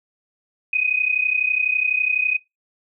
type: tone pair together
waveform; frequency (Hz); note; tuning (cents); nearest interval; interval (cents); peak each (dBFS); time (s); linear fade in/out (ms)
sine; 2489 / 2521; D#7 / D#7; 0 / +22; unison; 22; -20; 0.73-2.37; 5
effects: noise-tail reverb RT60 0.2 s tail -23 dB re dry